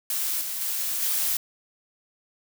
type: noise with level steps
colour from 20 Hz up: blue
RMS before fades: -27 / -31 / -28 / -25 dBFS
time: 0.1-1.37 s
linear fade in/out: 2 ms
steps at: 0.41 / 0.61 / 1.02 s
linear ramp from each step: 2 ms
effects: none